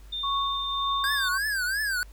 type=tone; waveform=sine; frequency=3611 Hz; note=A7; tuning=44 cents sharp; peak=-29 dBFS; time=0.12-1.29 s; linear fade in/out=10 ms
type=tone with tremolo; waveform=sine; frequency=1108 Hz; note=C#6; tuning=1 cent flat; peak=-24 dBFS; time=0.23-1.38 s; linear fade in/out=10 ms; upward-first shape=triangle; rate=1.8 Hz; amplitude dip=65%
type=tone with vibrato; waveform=square; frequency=1587 Hz; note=G6; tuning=21 cents sharp; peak=-26 dBFS; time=1.04-2.03 s; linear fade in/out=0 ms; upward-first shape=triangle; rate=2.9 Hz; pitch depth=180 cents each way
effects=added 50 Hz sine -44 dBFS peak until 2.12 s + pink hiss -58 dBFS RMS until 2.12 s